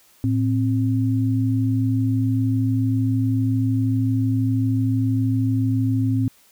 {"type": "tone pair together", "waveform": "sine", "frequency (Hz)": [110.9, 263.8], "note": ["A2", "C4"], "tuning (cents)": [14, 14], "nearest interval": "octave + minor third", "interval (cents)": 1500, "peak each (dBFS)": [-19, -21], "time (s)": [0.24, 6.28], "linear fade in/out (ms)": 0, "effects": ["white hiss -55 dBFS RMS until 6.51 s"]}